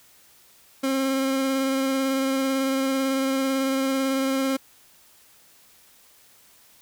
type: tone with vibrato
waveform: 30% pulse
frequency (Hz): 267.8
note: C4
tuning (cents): +40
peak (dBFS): -19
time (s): 0.83-4.57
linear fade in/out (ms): 10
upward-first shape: sine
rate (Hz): 18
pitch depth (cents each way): 16
effects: white hiss -55 dBFS RMS until 6.81 s